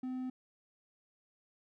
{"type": "tone", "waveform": "triangle", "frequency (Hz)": 255.9, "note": "C4", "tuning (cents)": -38, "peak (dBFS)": -34, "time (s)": [0.03, 0.3], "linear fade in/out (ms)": 5, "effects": []}